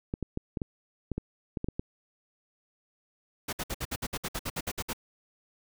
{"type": "clicks", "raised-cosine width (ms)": 3, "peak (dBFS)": -18, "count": 11, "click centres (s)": [0.139, 0.227, 0.374, 0.572, 0.618, 1.117, 1.18, 1.572, 1.644, 1.686, 1.795]}
{"type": "noise bursts", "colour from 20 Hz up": "pink", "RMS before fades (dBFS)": -33, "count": 14, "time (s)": [3.48, 4.933], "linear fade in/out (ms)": 10, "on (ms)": 49, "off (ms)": 59}
{"effects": []}